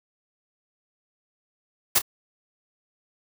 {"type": "noise with echo", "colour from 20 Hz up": "white", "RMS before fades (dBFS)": -18, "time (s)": [1.95, 1.99], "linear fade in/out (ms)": 10, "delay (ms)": 29, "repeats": 1, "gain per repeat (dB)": -13, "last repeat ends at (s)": 2.019, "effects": []}